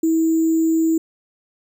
sine tone with sample-and-hold, 323.6 Hz, E4, 32 cents flat, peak -14 dBFS, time 0.03-0.98 s, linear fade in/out 5 ms, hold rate 7350 Hz, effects none

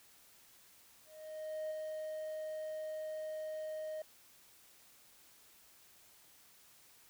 triangle tone with ADSR envelope, 622.3 Hz, D#5, in tune, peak -34 dBFS, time 1.05-4.02 s, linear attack 660 ms, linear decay 8 ms, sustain -3 dB, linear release 3 ms, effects tanh soft clip ceiling -31 dBFS + white hiss -63 dBFS RMS until 7.09 s

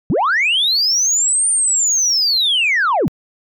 sine linear two-way sweep, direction up then down, 112.6 to 9090 to 112.6 Hz, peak -11 dBFS, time 0.1-3.08 s, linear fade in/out 0 ms, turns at 1.49 s, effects tanh soft clip ceiling -10 dBFS

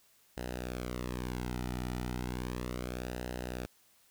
sawtooth tone with flanger, 61.74 Hz, B1, in tune, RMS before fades -38 dBFS, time 0.37-3.66 s, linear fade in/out 0 ms, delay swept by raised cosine 0.87 to 1.87 ms, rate 0.34 Hz, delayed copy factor -0.7, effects white hiss -66 dBFS RMS until 4.1 s

